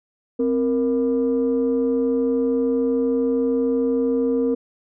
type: tone pair together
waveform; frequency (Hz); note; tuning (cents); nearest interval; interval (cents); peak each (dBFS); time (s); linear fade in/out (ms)
sine; 261.8 / 466.5; C4 / A#4; +1 / +1; minor seventh; 1000; -19; 0.39-4.55; 10
effects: tanh soft clip ceiling -12 dBFS